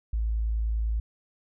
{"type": "tone", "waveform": "sine", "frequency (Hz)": 55, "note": "A1", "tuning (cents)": 0, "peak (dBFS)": -24, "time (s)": [0.13, 1], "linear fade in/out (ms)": 5, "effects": []}